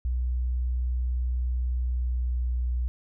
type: tone with pitch glide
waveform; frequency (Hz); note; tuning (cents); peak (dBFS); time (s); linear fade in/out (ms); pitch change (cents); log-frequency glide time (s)
sine; 61.8 to 61.2; B1 to B1; +2 to -15; -24; 0.05-2.88; 0; -17; 1.77-2.53
effects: none